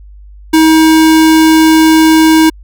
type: tone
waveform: square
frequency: 318.1 Hz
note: D#4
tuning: 38 cents sharp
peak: -4 dBFS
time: 0.53-2.5 s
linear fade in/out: 10 ms
effects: added 50 Hz sine -31 dBFS peak until 2.63 s